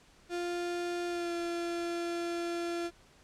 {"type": "tone with pitch glide", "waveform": "35% pulse", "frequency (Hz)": [349.2, 342.6], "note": ["F4", "F4"], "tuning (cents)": [0, -33], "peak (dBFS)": -31, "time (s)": [0.29, 2.91], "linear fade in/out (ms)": 50, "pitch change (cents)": -33, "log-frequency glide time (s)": [1.08, 1.33], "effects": ["pink hiss -61 dBFS RMS until 3.23 s", "low-pass 8000 Hz 12 dB/octave"]}